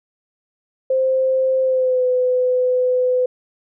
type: tone with pitch glide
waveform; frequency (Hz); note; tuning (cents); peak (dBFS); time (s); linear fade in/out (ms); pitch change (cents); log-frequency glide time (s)
sine; 523.3 to 503.7; C5 to B4; 0 to +34; -14; 0.9-3.26; 5; -66; 1.62-2.05
effects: none